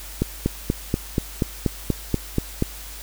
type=click train; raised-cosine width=3 ms; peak=-6 dBFS; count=11; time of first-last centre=0.22-2.624 s; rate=4.16 Hz; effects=added 50 Hz sine -38 dBFS peak until 3.02 s + white hiss -39 dBFS RMS until 3.02 s